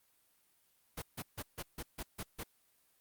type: noise bursts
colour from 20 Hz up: pink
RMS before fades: -41 dBFS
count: 8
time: 0.97-2.436 s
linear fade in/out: 10 ms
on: 52 ms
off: 150 ms
effects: white hiss -72 dBFS RMS until 3 s + Opus 32 kbps